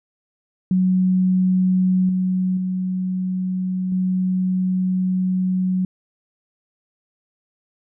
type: tone with level steps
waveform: sine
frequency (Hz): 185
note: F#3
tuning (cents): 0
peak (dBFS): -14 / -17 / -20 / -17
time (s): 0.71-5.85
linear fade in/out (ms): 2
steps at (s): 2.09 / 2.57 / 3.92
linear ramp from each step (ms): 2
effects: none